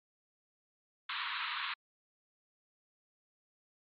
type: band-pass noise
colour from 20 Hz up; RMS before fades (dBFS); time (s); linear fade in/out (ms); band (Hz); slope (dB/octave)
pink; -38; 1.09-1.74; 5; 960 to 4100; 96
effects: MP3 48 kbps